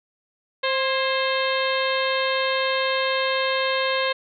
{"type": "harmonic tone with a mistuned harmonic", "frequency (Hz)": 527, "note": "C5", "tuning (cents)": 12, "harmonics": [1, 2, 3, 4, 5, 6, 7, 8], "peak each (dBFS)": [-24, -27, -29, -30, -31, -32, -32, -33], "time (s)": [0.63, 4.13], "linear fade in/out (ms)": 10, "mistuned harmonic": 3, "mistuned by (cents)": 56, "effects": []}